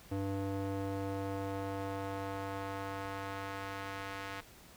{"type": "tone with band-pass filter sweep", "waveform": "square", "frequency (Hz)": 98, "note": "G2", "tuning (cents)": 0, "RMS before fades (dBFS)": -39, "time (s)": [0.11, 4.41], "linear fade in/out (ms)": 10, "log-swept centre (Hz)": [350, 1800], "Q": 0.87, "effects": ["pink hiss -57 dBFS RMS until 4.76 s"]}